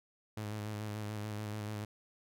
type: tone with vibrato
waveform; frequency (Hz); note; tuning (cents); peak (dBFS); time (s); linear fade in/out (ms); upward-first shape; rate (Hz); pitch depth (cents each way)
sawtooth; 105.9; G#2; +34; -34; 0.37-1.85; 5; square; 6.9; 27
effects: none